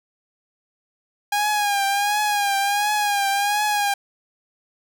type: tone with vibrato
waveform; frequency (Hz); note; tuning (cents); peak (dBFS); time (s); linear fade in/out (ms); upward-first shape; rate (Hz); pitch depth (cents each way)
sawtooth; 816; G#5; -31; -15; 1.32-3.94; 5; triangle; 1.4; 65
effects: none